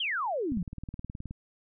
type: exponential sweep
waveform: sine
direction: down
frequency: 3322 to 155.56 Hz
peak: -28 dBFS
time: 0-0.63 s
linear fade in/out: 5 ms
type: click train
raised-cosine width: 5 ms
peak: -26 dBFS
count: 16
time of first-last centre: 0.52-1.309 s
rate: 19 Hz
effects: none